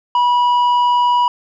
sine tone with tanh clipping, 975 Hz, B5, 23 cents flat, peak -12 dBFS, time 0.15-1.28 s, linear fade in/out 2 ms, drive 6 dB, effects none

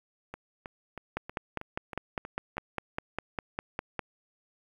two click trains, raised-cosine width 0.5 ms, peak -24 / -16 dBFS, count 8 / 15, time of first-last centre 0.34-2.569 / 1.17-3.993 s, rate 3.14 / 4.96 Hz, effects 9-bit

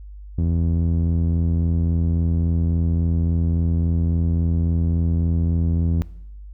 sawtooth tone with low-pass filter, 83.6 Hz, E2, 25 cents sharp, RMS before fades -20 dBFS, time 0.38-6.02 s, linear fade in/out 0 ms, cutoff 230 Hz, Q 0.93, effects noise-tail reverb RT60 0.8 s tail -20 dB re dry + added 50 Hz sine -35 dBFS peak until 6.53 s

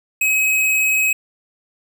square tone, 2547 Hz, D#7, 40 cents sharp, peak -15 dBFS, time 0.21-1.13 s, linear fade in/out 5 ms, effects none

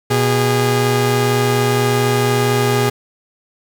sawtooth tone pair together, 121.75 / 409.5 Hz, B2 / G#4, -24 / -24 cents, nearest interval octave + major sixth, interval 2100 cents, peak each -12 dBFS, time 0.1-2.9 s, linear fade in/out 10 ms, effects 8-bit

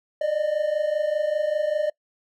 triangle tone pair together, 587.3 / 612.4 Hz, D5 / D#5, 0 / -28 cents, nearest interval minor second, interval 72 cents, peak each -24 / -21 dBFS, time 0.21-1.9 s, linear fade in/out 5 ms, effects noise-tail reverb RT60 0.1 s tail -24 dB re dry

